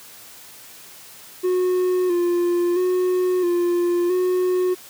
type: tone with vibrato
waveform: triangle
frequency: 357.2 Hz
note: F4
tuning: 39 cents sharp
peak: -15 dBFS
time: 1.43-4.75 s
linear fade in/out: 20 ms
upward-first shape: square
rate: 0.75 Hz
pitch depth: 37 cents each way
effects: white hiss -43 dBFS RMS until 4.89 s + high-pass 80 Hz 12 dB/octave